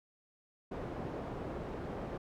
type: low-pass noise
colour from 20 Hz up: white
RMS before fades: -41 dBFS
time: 0.71-2.18 s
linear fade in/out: 10 ms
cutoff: 550 Hz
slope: 12 dB/octave
effects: none